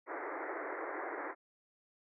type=band-pass noise; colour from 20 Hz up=pink; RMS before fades=-41 dBFS; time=0.06-1.35 s; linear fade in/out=50 ms; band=300 to 2100 Hz; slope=96 dB/octave; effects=none